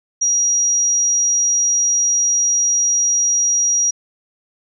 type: tone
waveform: sine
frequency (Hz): 5740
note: F8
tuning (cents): +47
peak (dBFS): -13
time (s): 0.21-3.91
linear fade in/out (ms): 10
effects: none